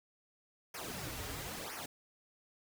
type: noise with flanger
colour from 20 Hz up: pink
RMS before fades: -43 dBFS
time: 0.74-1.86 s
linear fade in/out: 5 ms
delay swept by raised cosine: 0.25 to 5.95 ms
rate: 1 Hz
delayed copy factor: -0.9
effects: none